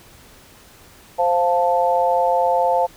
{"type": "chord", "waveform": "sine", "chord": "F major", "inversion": "second", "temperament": "equal", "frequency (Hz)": [523.3, 698.5, 880], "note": ["C5", "F5", "A5"], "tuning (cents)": [0, 0, 0], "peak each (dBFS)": -19, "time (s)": [1.18, 2.87], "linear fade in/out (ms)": 20, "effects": ["pink hiss -47 dBFS RMS until 2.96 s"]}